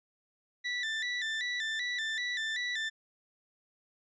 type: tone with vibrato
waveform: 30% pulse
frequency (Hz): 1864.7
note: A#6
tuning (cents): 0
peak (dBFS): -29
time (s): 0.64-2.9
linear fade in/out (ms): 20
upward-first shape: square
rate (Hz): 2.6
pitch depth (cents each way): 86
effects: resampled to 16000 Hz